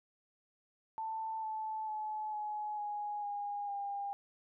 sine tone with pitch steps, 886 / 871.8 / 857.8 / 844 / 830.5 / 817.2 / 804.1 Hz, A5 / A5 / A5 / G#5 / G#5 / G#5 / G5, +12 / -16 / -44 / +28 / 0 / -28 / +44 cents, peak -36 dBFS, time 0.98-4.13 s, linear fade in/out 0 ms, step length 450 ms, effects none

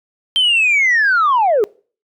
sine linear sweep, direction down, 3146 to 385.7 Hz, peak -9 dBFS, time 0.36-1.64 s, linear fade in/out 0 ms, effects noise-tail reverb RT60 0.4 s tail -25 dB re dry + tanh soft clip ceiling -8 dBFS

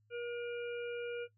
harmonic tone, 477.4 Hz, A#4, 41 cents sharp, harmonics 1 / 3 / 5 / 6, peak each -38 / -46 / -50 / -54 dBFS, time 0.1-1.28 s, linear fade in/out 50 ms, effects noise-tail reverb RT60 0.1 s tail -18 dB re dry + added 106 Hz sine -69 dBFS peak until 1.37 s

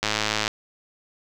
click train, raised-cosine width 0.2 ms, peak -5 dBFS, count 49, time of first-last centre 0.03-0.479 s, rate 107 Hz, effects none

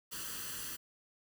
white noise with comb filter, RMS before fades -42 dBFS, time 0.11-0.77 s, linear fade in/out 20 ms, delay 0.66 ms, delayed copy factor +0.7, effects none

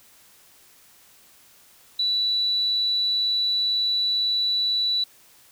sine tone, 3951 Hz, B7, in tune, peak -20 dBFS, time 1.99-5.04 s, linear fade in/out 5 ms, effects white hiss -54 dBFS RMS until 5.51 s

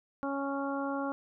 harmonic tone, 277.2 Hz, C#4, in tune, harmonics 1 / 2 / 3 / 4 / 5, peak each -34 / -37 / -39 / -40 / -41 dBFS, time 0.23-1.12 s, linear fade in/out 0 ms, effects none

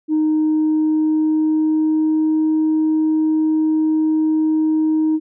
sine tone with pitch glide, 309.8 to 313 Hz, D#4 to D#4, -7 to +10 cents, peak -12 dBFS, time 0.08-5.2 s, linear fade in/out 50 ms, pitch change +17 cents, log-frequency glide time 0.29-2.49 s, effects tanh soft clip ceiling -11 dBFS

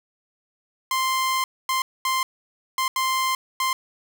sawtooth tone bursts at uneven times, 1046.5 Hz, C6, in tune, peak -17 dBFS, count 6, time 0.91-1.44 / 1.69-1.82 / 2.05-2.23 / 2.78-2.88 / 2.96-3.35 / 3.6-3.73 s, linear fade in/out 2 ms, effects none

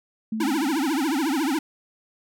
sine tone with exponential decay, 220 Hz, A3, in tune, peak -23 dBFS, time 0.32-1.2 s, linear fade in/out 5 ms, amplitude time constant 190 ms
square tone with vibrato, 293.7 Hz, D4, in tune, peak -22 dBFS, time 0.4-1.59 s, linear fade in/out 5 ms, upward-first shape triangle, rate 14 Hz, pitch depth 280 cents each way
effects none

